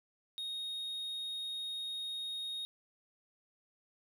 triangle tone, 3729 Hz, A#7, in tune, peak -36 dBFS, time 0.38-2.65 s, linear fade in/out 0 ms, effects none

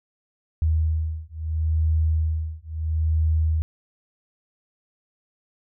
sine beating tone pair, 78.9 / 79.65 Hz, D#2 / D#2, +25 / +41 cents, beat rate 0.75 Hz, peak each -23 dBFS, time 0.62-3.62 s, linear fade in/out 0 ms, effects none

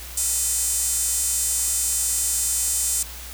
square tone with high-pass filter, 278 Hz, C#4, 5 cents sharp, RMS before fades -23 dBFS, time 0.17-3.03 s, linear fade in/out 5 ms, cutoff 7900 Hz, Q 3.2, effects added 60 Hz sine -38 dBFS peak until 3.33 s + white hiss -38 dBFS RMS until 3.33 s

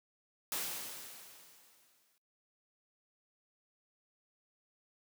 white noise with exponential decay, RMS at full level -36 dBFS, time 0.52-2.18 s, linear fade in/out 1 ms, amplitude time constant 360 ms, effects noise-tail reverb RT60 0.3 s tail -25 dB re dry + high-pass 150 Hz 12 dB/octave

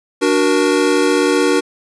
square chord, D augmented, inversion none, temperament equal with one note detuned, 293.7 / 370 / 471.9 Hz, D4 / F#4 / A#4, 0 / 0 / +21 cents, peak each -17 dBFS, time 0.21-1.61 s, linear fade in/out 20 ms, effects resampled to 24000 Hz

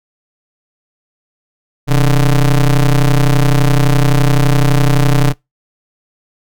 square ring-modulated tone, 74 Hz, D2, 14 cents sharp, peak -5 dBFS, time 1.87-5.34 s, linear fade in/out 50 ms, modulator 58.1 Hz, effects noise-tail reverb RT60 0.2 s tail -25 dB re dry

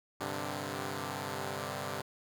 5% pulse chord, G suspended fourth, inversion none, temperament equal with one note detuned, 98 / 130.13 / 146.83 Hz, G2 / C3 / D3, 0 / -9 / 0 cents, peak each -29 dBFS, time 0.2-2.02 s, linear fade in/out 10 ms, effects none

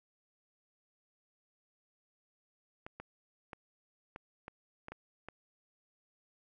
clicks, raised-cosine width 0.5 ms, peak -29 dBFS, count 8, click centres 2.865 / 3 / 3.532 / 4.161 / 4.481 / 4.884 / 4.92 / 5.286 s, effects none

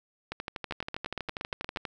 two click trains, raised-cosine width 0.3 ms, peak -18 / -17 dBFS, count 20 / 10, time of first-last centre 0.32-1.852 / 0.71-1.761 s, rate 12.4 / 8.56 Hz, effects none

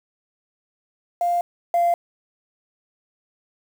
sine tone pair in turn, 698.5 / 691.7 Hz, F5 / F5, 0 / -17 cents, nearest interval unison, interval 17 cents, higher first, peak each -17 / -14 dBFS, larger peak second, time 1.21-1.41 / 1.74-1.94 s, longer neither, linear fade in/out 2 ms, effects tanh soft clip ceiling -13 dBFS + 7-bit

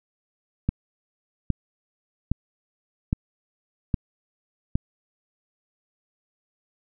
click train, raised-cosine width 5 ms, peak -9 dBFS, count 6, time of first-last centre 0.69-4.755 s, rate 1.23 Hz, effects none

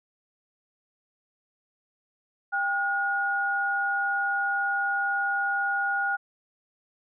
sine tone pair together, 795.1 / 1439 Hz, G5 / F#6, +24 / -49 cents, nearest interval minor seventh, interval 1027 cents, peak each -29 / -25 dBFS, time 2.52-6.17 s, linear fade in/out 20 ms, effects none

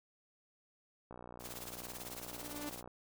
click train, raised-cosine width 1 ms, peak -35 dBFS, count 108, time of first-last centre 1.11-2.876 s, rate 60.6 Hz
white noise with tremolo, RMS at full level -45 dBFS, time 1.39-2.83 s, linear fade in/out 50 ms, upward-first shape sine, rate 18 Hz, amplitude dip 70%
sawtooth tone with exponential growth, 293.7 Hz, D4, in tune, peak -36 dBFS, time 1.86-2.69 s, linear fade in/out 1 ms, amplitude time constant 180 ms
effects none

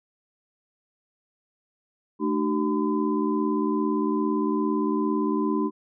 sine tone cluster, 220.3 / 302.7 / 380.3 / 1015 Hz, A3 / D#4 / F#4 / B5, +2 / -48 / +48 / +47 cents, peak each -27 / -25 / -28 / -31 dBFS, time 2.19-5.71 s, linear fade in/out 50 ms, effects none

